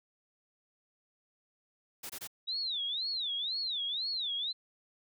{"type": "noise bursts", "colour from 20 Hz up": "white", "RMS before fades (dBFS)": -42, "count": 3, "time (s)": [2.03, 2.275], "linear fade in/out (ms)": 10, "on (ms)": 67, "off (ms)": 22}
{"type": "tone with vibrato", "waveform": "sine", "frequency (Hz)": 3781, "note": "A#7", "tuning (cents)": 24, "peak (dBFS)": -32, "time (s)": [2.47, 4.53], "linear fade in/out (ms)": 20, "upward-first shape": "sine", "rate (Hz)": 2, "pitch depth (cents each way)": 250}
{"effects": []}